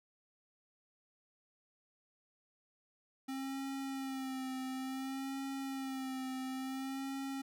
square tone with vibrato, 265.9 Hz, C4, 28 cents sharp, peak -39 dBFS, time 3.28-7.42 s, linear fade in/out 10 ms, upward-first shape sine, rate 0.57 Hz, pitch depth 36 cents each way, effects none

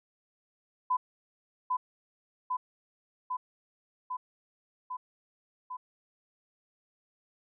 sine tone with echo, 1006 Hz, B5, 32 cents sharp, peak -24 dBFS, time 0.9-0.97 s, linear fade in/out 10 ms, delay 800 ms, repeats 6, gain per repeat -2 dB, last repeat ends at 5.77 s, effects none

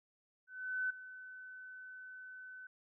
sine tone with ADSR envelope, 1512 Hz, F#6, 37 cents sharp, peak -32 dBFS, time 0.47-2.67 s, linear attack 430 ms, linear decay 7 ms, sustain -16 dB, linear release 4 ms, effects none

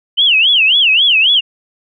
sine tone with vibrato, 2940 Hz, F#7, 12 cents flat, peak -7 dBFS, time 0.17-1.41 s, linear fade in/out 20 ms, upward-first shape sine, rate 3.7 Hz, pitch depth 260 cents each way, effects none

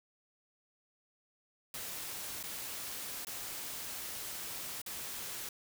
white noise with dropouts, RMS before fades -42 dBFS, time 1.74-5.49 s, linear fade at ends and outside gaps 2 ms, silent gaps 2.429-2.437 / 3.249-3.269 / 4.817-4.862 s, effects none

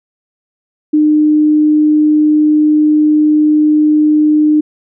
sine tone, 303.5 Hz, D#4, 43 cents flat, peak -6 dBFS, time 0.93-4.61 s, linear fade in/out 10 ms, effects none

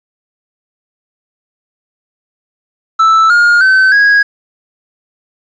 triangle tone with pitch steps, 1318.5 / 1421.3 / 1532.2 / 1651.6 Hz, E6 / F6 / G6 / G#6, 0 / +30 / -40 / -10 cents, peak -3 dBFS, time 2.99-4.23 s, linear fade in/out 10 ms, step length 310 ms, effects resampled to 16000 Hz + 7-bit

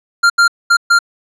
square tone bursts at uneven times, 1393 Hz, F6, 5 cents flat, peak -7 dBFS, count 4, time 0.23-0.3 / 0.38-0.48 / 0.7-0.77 / 0.9-0.99 s, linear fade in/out 10 ms, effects low-pass 7000 Hz 12 dB/octave

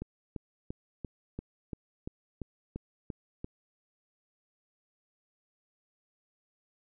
click train, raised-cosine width 3 ms, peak -24 dBFS, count 11, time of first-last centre 0.02-3.445 s, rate 2.92 Hz, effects none

